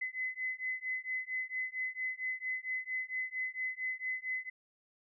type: beating tone pair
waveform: sine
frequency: 2027 / 2031.4 Hz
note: B6 / B6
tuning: +45 / +48 cents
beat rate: 4.4 Hz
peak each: -38 / -38 dBFS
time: 0.01-4.5 s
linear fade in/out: 10 ms
effects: none